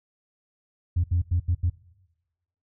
sine tone bursts at uneven times, 87.31 Hz, F2, in tune, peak -18 dBFS, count 5, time 0.96-1.04 / 1.11-1.22 / 1.31-1.4 / 1.48-1.55 / 1.63-1.7 s, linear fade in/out 10 ms, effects noise-tail reverb RT60 1.0 s tail -21 dB re dry + tanh soft clip ceiling -16 dBFS

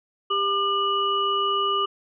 sine tone cluster, 397.6 / 1201 / 2934 Hz, G4 / D6 / F#7, +25 / +38 / -15 cents, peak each -28 / -22 / -27 dBFS, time 0.3-1.86 s, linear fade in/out 10 ms, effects none

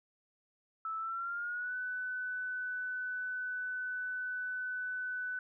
sine tone with pitch glide, 1313 to 1499.6 Hz, E6 to F#6, -7 to +23 cents, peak -35 dBFS, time 0.85-5.39 s, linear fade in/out 2 ms, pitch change +230 cents, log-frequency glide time 0.98-1.75 s, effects none

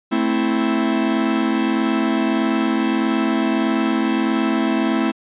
45% pulse chord, A minor, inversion none, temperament equal, 220 / 261.6 / 329.6 Hz, A3 / C4 / E4, 0 / 0 / 0 cents, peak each -21 dBFS, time 0.11-5.12 s, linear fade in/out 20 ms, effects resampled to 8000 Hz

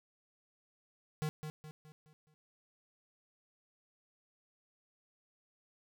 square tone with echo, 153.6 Hz, D#3, 22 cents flat, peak -34 dBFS, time 1.22-1.29 s, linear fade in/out 0 ms, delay 210 ms, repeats 5, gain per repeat -7 dB, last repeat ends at 2.34 s, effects none

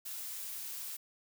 blue noise, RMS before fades -42 dBFS, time 0.05-0.97 s, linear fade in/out 10 ms, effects none

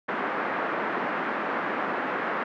white band-pass noise, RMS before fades -29 dBFS, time 0.08-2.44 s, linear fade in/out 10 ms, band 200 to 1700 Hz, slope 24 dB/octave, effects none

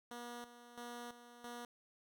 10% pulse tone with tremolo, 240 Hz, B3, 49 cents flat, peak -38 dBFS, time 0.11-1.65 s, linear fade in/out 2 ms, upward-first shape square, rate 1.5 Hz, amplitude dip 70%, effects none

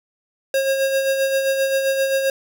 square tone with tremolo, 540 Hz, C#5, 45 cents flat, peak -16 dBFS, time 0.54-2.3 s, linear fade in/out 2 ms, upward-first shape sine, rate 7.6 Hz, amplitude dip 45%, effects none

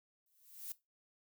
violet noise with exponential growth, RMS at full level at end -41 dBFS, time 0.26-0.72 s, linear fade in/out 2 ms, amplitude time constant 100 ms, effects noise-tail reverb RT60 0.2 s tail -17 dB re dry

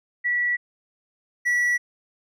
sine / triangle tone pair in turn, 1945 / 1945 Hz, B6 / B6, -27 / -27 cents, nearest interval unison, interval 0 cents, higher neither, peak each -20 / -17 dBFS, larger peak second, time 0.24-0.57 / 1.45-1.78 s, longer neither, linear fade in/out 20 ms, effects none

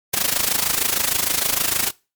white noise with amplitude modulation, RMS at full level -17 dBFS, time 0.13-1.91 s, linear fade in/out 10 ms, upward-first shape sine, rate 26.5 Hz, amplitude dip 80%, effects noise-tail reverb RT60 0.3 s tail -23 dB re dry + MP3 96 kbps

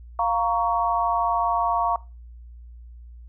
sine chord, Bb minor, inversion second, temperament just, 699.2 / 932.3 / 1118.8 Hz, F5 / Bb5 / Db6, +2 / 0 / +16 cents, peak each -24 dBFS, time 0.19-1.96 s, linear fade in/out 2 ms, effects noise-tail reverb RT60 0.3 s tail -21 dB re dry + added 59 Hz sine -40 dBFS peak until 3.28 s

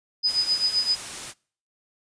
sine tone with tremolo, 4997 Hz, D#8, 7 cents sharp, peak -17 dBFS, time 0.23-0.96 s, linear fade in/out 20 ms, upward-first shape triangle, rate 7.7 Hz, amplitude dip 85%
white noise, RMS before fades -35 dBFS, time 0.25-1.34 s, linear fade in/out 50 ms
effects noise-tail reverb RT60 0.5 s tail -26 dB re dry + resampled to 22050 Hz

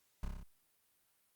brown noise with echo, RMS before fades -36 dBFS, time 0.23-0.25 s, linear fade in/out 2 ms, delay 30 ms, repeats 6, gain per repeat -2 dB, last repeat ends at 0.43 s, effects white hiss -75 dBFS RMS until 1.35 s + Opus 48 kbps

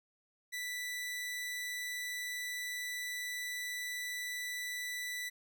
sawtooth tone, 1975.5 Hz, B6, in tune, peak -34 dBFS, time 0.52-5.3 s, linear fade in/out 20 ms, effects none

